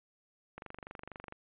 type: click train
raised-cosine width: 0.5 ms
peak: -29 dBFS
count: 19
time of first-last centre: 0.58-1.324 s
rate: 24.2 Hz
effects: resampled to 8000 Hz